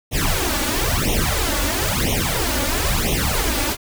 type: noise with flanger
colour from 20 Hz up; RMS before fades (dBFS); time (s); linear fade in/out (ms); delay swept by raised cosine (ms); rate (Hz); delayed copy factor
pink; -20; 0.11-3.77; 50; 0.32 to 3.52; 1; +1
effects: none

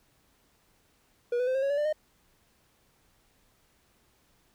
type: tone with pitch steps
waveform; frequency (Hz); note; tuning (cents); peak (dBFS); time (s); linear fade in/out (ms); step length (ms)
triangle; 481.7 / 498.7 / 516.3 / 534.5 / 553.3 / 572.8 / 593 / 614; B4 / B4 / C5 / C5 / C#5 / D5 / D5 / D#5; -43 / +17 / -23 / +37 / -3 / -43 / +17 / -23; -23; 1.32-1.928; 5; 76
effects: pink hiss -67 dBFS RMS until 4.54 s

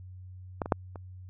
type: clicks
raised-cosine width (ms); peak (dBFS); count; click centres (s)
1; -15 / -21 / -8 / -28; 4; 0.618 / 0.659 / 0.722 / 0.958
effects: added 92 Hz sine -43 dBFS peak until 1.29 s

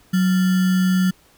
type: tone with sample-and-hold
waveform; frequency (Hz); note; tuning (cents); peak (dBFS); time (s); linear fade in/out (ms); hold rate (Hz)
sine; 185.2; F#3; +2; -14; 0.13-1.11; 10; 1575
effects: pink hiss -54 dBFS RMS until 1.37 s

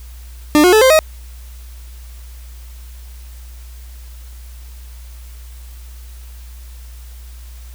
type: tone with pitch steps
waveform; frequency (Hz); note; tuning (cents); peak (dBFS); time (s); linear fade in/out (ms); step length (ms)
40% pulse; 299.9 / 360.8 / 434 / 522.2 / 628.2; D4 / F#4 / A4 / C5 / D#5; +36 / -44 / -24 / -3 / +16; -6; 0.55-0.99; 0; 88
effects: added 60 Hz sine -32 dBFS peak until 7.74 s + white hiss -46 dBFS RMS until 7.74 s

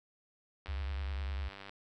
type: click train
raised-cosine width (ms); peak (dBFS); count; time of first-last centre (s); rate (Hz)
0.3; -31; 103; 0.66-1.694; 98.6
type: tone with vibrato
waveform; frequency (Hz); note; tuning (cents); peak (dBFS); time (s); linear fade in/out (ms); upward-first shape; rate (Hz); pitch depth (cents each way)
sine; 69.3; C#2; 0; -34; 0.68-1.49; 10; triangle; 10; 140
effects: none

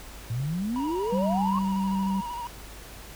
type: exponential sweep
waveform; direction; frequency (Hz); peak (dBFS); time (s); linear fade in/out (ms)
sine; up; 110 to 1117; -26; 0.3-1.59; 5
type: tone with vibrato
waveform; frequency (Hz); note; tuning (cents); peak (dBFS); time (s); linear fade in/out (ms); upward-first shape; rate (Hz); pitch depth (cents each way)
triangle; 955; A#5; +42; -30; 0.76-2.47; 0; square; 13; 36
type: tone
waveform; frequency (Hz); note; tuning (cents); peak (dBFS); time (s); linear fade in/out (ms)
sine; 193.2; G3; -25; -24; 1.12-2.21; 10
effects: added 50 Hz sine -45 dBFS peak until 3.15 s + pink hiss -45 dBFS RMS until 3.15 s

